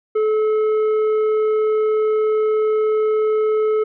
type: tone with tanh clipping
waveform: triangle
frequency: 431.6 Hz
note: A4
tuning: 33 cents flat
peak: -16 dBFS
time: 0.15-3.84 s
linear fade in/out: 10 ms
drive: 11 dB
effects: none